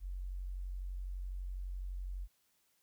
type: tone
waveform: sine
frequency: 45.97 Hz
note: F#1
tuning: 10 cents flat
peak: -38 dBFS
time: 0-2.28 s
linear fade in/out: 50 ms
effects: white hiss -75 dBFS RMS until 2.82 s